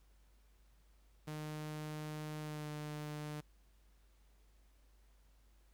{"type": "tone with pitch glide", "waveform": "sawtooth", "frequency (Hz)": [152.8, 150.17], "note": ["D#3", "D3"], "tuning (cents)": [-31, 39], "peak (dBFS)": -38, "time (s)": [1.27, 3.41], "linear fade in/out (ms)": 10, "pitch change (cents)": -30, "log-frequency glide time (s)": [2.4, 2.7], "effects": ["added 50 Hz sine -64 dBFS peak until 5.73 s", "pink hiss -75 dBFS RMS until 5.73 s"]}